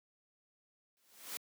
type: noise with exponential growth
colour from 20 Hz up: white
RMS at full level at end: -39 dBFS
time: 0.97-1.37 s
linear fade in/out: 0 ms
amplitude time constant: 86 ms
effects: high-pass 200 Hz 12 dB/octave